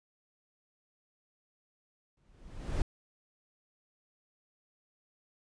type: noise with exponential growth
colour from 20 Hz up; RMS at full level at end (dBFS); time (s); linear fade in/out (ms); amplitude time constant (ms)
brown; -29; 2.17-2.82; 2; 140
effects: resampled to 22050 Hz